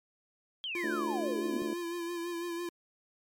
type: exponential sweep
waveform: sine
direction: down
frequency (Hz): 3292 to 210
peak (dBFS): -34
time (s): 0.64-1.62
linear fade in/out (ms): 0
type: tone with vibrato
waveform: square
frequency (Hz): 343.2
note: F4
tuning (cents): -30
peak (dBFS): -35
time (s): 0.75-2.69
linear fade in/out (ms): 2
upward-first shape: sine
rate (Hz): 6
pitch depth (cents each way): 37
type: harmonic tone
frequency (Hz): 73.42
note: D2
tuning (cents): 0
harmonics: 3 / 4 / 5 / 6 / 7 / 8 / 9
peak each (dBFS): -39 / -38 / -40 / -45 / -49 / -50 / -51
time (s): 0.83-1.74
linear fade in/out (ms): 10
effects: MP3 96 kbps